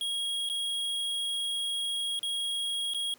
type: tone with dropouts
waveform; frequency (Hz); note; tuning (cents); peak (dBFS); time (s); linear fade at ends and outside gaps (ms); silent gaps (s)
square; 3291; G#7; -16; -30; 0.01-3.14; 1; 0.49-0.498 / 2.192-2.23 / 2.936-2.946
effects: pink hiss -59 dBFS RMS until 3.18 s + high-pass 200 Hz 12 dB/octave